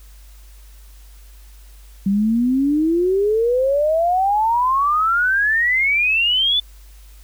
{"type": "exponential sweep", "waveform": "sine", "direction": "up", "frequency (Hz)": [191.8, 3520], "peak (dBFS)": -14, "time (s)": [2.06, 6.6], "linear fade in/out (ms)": 5, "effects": ["added 50 Hz sine -40 dBFS peak until 7.23 s", "white hiss -52 dBFS RMS until 7.23 s"]}